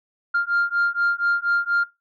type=beating tone pair; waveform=sine; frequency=1396.9 / 1401.1 Hz; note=F6 / F6; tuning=0 / +5 cents; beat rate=4.2 Hz; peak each=-21 dBFS; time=0.34-1.84 s; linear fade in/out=10 ms; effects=noise-tail reverb RT60 0.2 s tail -18 dB re dry + tanh soft clip ceiling -14 dBFS